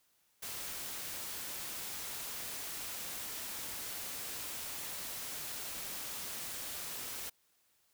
white noise, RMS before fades -42 dBFS, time 0.42-7.3 s, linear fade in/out 10 ms, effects white hiss -73 dBFS RMS until 7.93 s

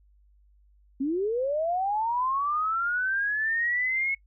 sine linear sweep, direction up, 257.4 to 2197 Hz, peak -24 dBFS, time 1-4.15 s, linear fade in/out 10 ms, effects noise-tail reverb RT60 0.1 s tail -23 dB re dry + added 50 Hz sine -57 dBFS peak until 4.26 s

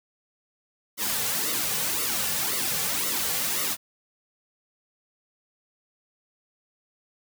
white noise with flanger, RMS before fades -27 dBFS, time 0.97-3.77 s, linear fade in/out 50 ms, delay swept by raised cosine 1.2 to 3.2 ms, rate 1.9 Hz, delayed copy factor -0.8, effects none

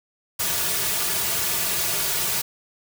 white noise with comb filter, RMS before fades -24 dBFS, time 0.39-2.42 s, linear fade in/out 10 ms, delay 3.8 ms, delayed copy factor -0.8, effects none

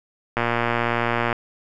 click train, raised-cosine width 0.5 ms, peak -6 dBFS, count 114, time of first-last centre 0.37-1.328 s, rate 118 Hz, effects none

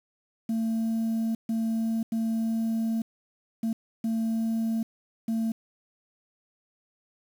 sine tone bursts at uneven times, 225.2 Hz, A3, 40 cents sharp, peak -22 dBFS, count 6, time 0.49-1.35 / 1.49-2.03 / 2.12-3.02 / 3.63-3.73 / 4.04-4.83 / 5.28-5.52 s, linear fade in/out 5 ms, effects tanh soft clip ceiling -23 dBFS + 8-bit

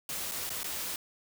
white noise with dropouts, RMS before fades -36 dBFS, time 0.09-0.96 s, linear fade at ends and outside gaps 2 ms, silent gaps 0.314-0.318 / 0.494-0.502 / 0.633-0.642 s, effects none

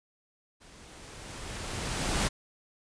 pink noise with level ramp, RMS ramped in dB -54 to -27 dBFS, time 0.6-2.29 s, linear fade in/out 20 ms, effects resampled to 22050 Hz

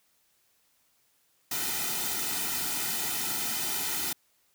white noise with comb filter, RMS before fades -31 dBFS, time 1.51-4.13 s, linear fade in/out 5 ms, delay 1.8 ms, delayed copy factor -0.75, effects white hiss -69 dBFS RMS until 4.54 s

